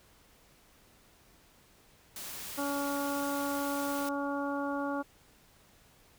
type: noise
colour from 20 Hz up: white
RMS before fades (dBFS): -42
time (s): 2.16-4.09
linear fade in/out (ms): 2
type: harmonic tone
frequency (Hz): 282.4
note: C#4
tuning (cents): +32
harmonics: 1 / 2 / 3 / 4 / 5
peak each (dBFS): -34 / -37 / -39 / -40 / -41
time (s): 2.57-5.03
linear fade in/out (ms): 20
effects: pink hiss -62 dBFS RMS until 6.18 s